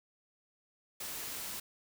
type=noise with amplitude modulation; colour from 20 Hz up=white; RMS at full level=-40 dBFS; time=1-1.6 s; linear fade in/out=5 ms; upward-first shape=sine; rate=256 Hz; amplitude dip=25%; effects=none